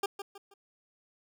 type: tone with echo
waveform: 20% pulse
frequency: 399.1 Hz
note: G4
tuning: 31 cents sharp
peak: -23 dBFS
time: 0.03-0.06 s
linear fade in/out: 5 ms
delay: 160 ms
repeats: 3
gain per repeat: -9 dB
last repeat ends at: 0.54 s
effects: none